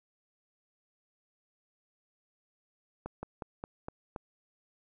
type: slowing click train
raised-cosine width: 1 ms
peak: -24 dBFS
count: 6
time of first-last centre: 3.06-4.162 s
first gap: 170 ms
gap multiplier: 1.13
effects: none